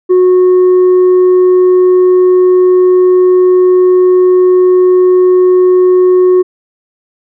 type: tone with tanh clipping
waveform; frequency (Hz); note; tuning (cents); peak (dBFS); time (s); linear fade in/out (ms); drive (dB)
triangle; 365.9; F#4; -19; -4; 0.09-6.43; 20; 7
effects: none

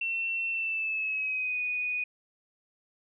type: tone with pitch glide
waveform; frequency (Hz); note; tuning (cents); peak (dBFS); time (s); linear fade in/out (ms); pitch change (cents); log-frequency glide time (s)
sine; 2702 to 2478; E7 to D#7; +42 to -8; -28; 0.01-2.04; 5; -150; 0.49-1.61
effects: none

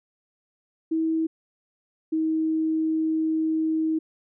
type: tone pair in turn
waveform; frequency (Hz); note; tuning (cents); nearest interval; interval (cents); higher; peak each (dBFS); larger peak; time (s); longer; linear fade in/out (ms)
sine; 322.1 / 317.7; E4 / D#4; -40 / +36; unison; 24; first; -21; neither; 0.91-1.27 / 2.12-3.99; second; 10
effects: none

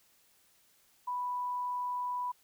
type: tone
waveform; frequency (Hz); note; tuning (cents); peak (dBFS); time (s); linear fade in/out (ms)
sine; 987.8; B5; 0; -32; 1.07-2.32; 10
effects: white hiss -67 dBFS RMS until 2.43 s

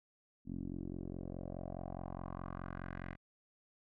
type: tone with low-pass filter sweep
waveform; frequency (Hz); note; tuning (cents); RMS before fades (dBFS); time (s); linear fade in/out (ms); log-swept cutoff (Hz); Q
10% pulse; 44.79; F1; +44; -44; 0.45-3.17; 50; 250 to 2000; 2.9
effects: none

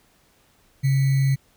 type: tone with sample-and-hold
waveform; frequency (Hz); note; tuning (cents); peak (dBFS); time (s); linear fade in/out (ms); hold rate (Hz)
sine; 135.7; C#3; -36; -16; 0.83-1.36; 20; 2100
effects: pink hiss -60 dBFS RMS until 1.56 s

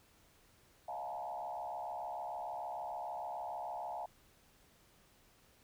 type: tone with frequency modulation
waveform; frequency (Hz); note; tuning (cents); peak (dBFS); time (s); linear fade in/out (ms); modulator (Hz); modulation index
sine; 779; G5; -11; -39; 0.88-4.06; 5; 66.7; 2.1
effects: pink hiss -67 dBFS RMS until 5.63 s

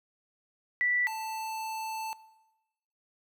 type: tone pair in turn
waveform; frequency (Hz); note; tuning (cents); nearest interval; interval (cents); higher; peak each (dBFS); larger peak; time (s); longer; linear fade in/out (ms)
sine / square; 1966 / 882.4; B6 / A5; -8 / +5; octave + major second; 1387; first; -24 / -35; first; 0.81-1.07 / 1.07-2.13; second; 0
effects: noise-tail reverb RT60 1.0 s tail -18 dB re dry

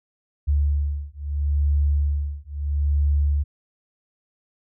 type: beating tone pair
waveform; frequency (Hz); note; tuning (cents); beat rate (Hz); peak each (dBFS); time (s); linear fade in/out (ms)
sine; 72 / 72.76; D2 / D2; -34 / -16; 0.76; -22; 0.47-3.44; 20
effects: none

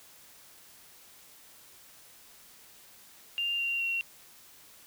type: tone with pitch steps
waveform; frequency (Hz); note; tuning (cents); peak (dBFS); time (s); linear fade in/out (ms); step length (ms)
sine; 2794 / 2767 / 2740; F7 / F7 / F7; 0 / -17 / -34; -28; 3.38-4.01; 0; 210
effects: white hiss -55 dBFS RMS until 4.86 s

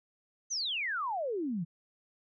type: exponential sweep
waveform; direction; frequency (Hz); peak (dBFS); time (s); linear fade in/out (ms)
sine; down; 6410 to 155.56; -31; 0.5-1.65; 20
effects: none

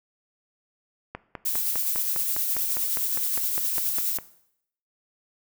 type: click train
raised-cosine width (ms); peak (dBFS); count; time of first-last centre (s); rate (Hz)
0.5; -18; 16; 1.15-4.186; 4.94
type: noise with tremolo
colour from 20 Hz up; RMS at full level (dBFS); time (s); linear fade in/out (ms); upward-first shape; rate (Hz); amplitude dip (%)
violet; -25; 1.45-4.18; 10; sine; 9.6; 30
effects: noise-tail reverb RT60 0.7 s tail -17 dB re dry

